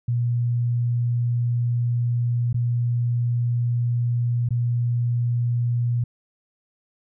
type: tone with dropouts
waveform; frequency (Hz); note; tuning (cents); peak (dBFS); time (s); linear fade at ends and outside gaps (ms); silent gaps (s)
sine; 120; B2; -49; -19; 0.08-6.04; 5; 2.529-2.543 / 4.489-4.506
effects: none